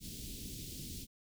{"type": "band-stop noise", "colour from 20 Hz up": "pink", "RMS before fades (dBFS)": -45, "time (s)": [0, 1.07], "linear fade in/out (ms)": 50, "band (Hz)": [330, 3300], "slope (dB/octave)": 24, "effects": []}